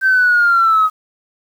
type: linear sweep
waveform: sine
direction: down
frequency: 1561 to 1256 Hz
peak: -8 dBFS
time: 0.01-0.9 s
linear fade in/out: 50 ms
effects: tanh soft clip ceiling -5 dBFS + 7-bit